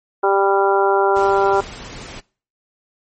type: harmonic tone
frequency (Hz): 196.9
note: G3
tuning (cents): +8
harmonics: 2 / 3 / 4 / 5 / 6 / 7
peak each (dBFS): -16 / -22 / -18 / -21 / -29 / -21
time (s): 0.23-1.61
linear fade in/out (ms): 10
type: noise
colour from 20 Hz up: pink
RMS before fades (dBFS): -34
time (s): 1.15-2.21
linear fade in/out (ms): 20
effects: noise-tail reverb RT60 0.4 s tail -23 dB re dry + MP3 32 kbps